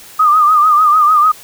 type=tone with vibrato; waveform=sine; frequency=1224 Hz; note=D#6; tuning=29 cents flat; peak=-6 dBFS; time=0.19-1.32 s; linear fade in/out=10 ms; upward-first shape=triangle; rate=6.7 Hz; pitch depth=87 cents each way; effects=white hiss -37 dBFS RMS until 1.43 s